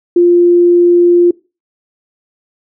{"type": "tone", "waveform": "sine", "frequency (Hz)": 349.2, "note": "F4", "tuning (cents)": 0, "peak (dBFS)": -4, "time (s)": [0.16, 1.31], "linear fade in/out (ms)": 5, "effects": ["noise-tail reverb RT60 0.3 s tail -23 dB re dry"]}